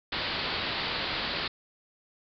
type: low-pass noise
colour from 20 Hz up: white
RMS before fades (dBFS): -32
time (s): 0.12-1.48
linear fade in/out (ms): 5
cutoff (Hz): 4700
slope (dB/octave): 96
effects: none